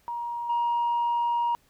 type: tone with level steps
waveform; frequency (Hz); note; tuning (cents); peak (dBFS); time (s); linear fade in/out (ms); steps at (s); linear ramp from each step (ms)
sine; 947; A#5; +27; -29 / -21; 0.08-1.55; 0; 0.49; 10
effects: tanh soft clip ceiling -20 dBFS + pink hiss -64 dBFS RMS until 1.69 s